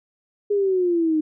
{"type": "exponential sweep", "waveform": "sine", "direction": "down", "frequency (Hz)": [415.3, 305.4], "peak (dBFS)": -17, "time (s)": [0.5, 1.21], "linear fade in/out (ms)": 10, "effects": []}